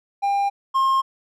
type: tone pair in turn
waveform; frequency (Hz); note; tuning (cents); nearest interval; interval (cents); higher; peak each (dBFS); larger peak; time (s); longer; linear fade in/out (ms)
triangle; 800 / 1067.9; G5 / C6; +35 / +35; perfect fourth; 500; second; -16 / -14; second; 0.22-0.5 / 0.74-1.02; neither; 20
effects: none